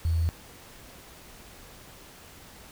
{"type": "tone with sample-and-hold", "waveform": "sine", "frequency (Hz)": 82.41, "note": "E2", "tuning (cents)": 0, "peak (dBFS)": -22, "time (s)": [0.05, 0.29], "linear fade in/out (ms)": 0, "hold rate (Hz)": 4410, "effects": ["pink hiss -49 dBFS RMS until 2.71 s"]}